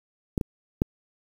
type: clicks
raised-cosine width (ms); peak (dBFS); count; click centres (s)
3; -11 / -14 / -7; 3; 0.378 / 0.412 / 0.819
effects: 7-bit